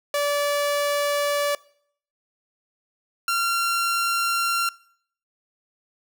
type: tone pair in turn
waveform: sawtooth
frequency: 578 / 1374.7 Hz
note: D5 / F6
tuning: -28 / -28 cents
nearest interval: octave + minor third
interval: 1500 cents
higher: second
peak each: -17 dBFS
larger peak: neither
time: 0.14-1.55 / 3.28-4.69 s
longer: neither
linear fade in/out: 2 ms
effects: noise-tail reverb RT60 0.6 s tail -22 dB re dry